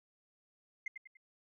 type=tone with echo; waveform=sine; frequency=2093 Hz; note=C7; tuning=in tune; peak=-34 dBFS; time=0.86-0.88 s; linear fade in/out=5 ms; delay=97 ms; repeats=3; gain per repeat=-8 dB; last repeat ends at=1.171 s; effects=tanh soft clip ceiling -32 dBFS